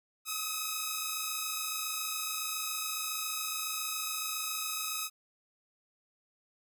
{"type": "tone pair together", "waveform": "5% pulse", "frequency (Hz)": [1258, 1285.2], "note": ["D#6", "E6"], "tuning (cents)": [19, -44], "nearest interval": "unison", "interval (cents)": 37, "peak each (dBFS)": [-25, -24], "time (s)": [0.25, 5.1], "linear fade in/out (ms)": 50, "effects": []}